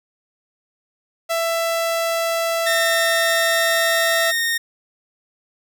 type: tone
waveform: sawtooth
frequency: 665 Hz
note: E5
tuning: 15 cents sharp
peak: -15 dBFS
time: 1.29-4.32 s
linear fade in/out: 20 ms
type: tone with pitch glide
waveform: sawtooth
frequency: 1824 to 1845.2 Hz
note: A#6 to A#6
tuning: -38 to -18 cents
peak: -15 dBFS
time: 2.66-4.58 s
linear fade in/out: 10 ms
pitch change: +20 cents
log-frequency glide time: 2.86-4.19 s
effects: none